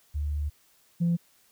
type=tone pair in turn; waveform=sine; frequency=73.8 / 170.73 Hz; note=D2 / F3; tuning=+9 / -39 cents; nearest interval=octave + minor third; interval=1452 cents; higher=second; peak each=-26 / -20 dBFS; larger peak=second; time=0.14-0.5 / 1-1.17 s; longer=first; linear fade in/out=20 ms; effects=tanh soft clip ceiling -19 dBFS + white hiss -63 dBFS RMS until 1.51 s